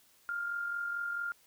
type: tone with amplitude modulation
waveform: sine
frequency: 1402 Hz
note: F6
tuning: 6 cents sharp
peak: -31 dBFS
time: 0.29-1.32 s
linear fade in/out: 0 ms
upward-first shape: sine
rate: 44.5 Hz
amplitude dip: 45%
effects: white hiss -65 dBFS RMS until 1.46 s